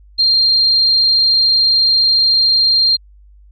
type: tone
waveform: sine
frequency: 4191 Hz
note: C8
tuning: 2 cents sharp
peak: -9 dBFS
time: 0.18-2.97 s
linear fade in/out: 20 ms
effects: added 50 Hz sine -41 dBFS peak until 3.51 s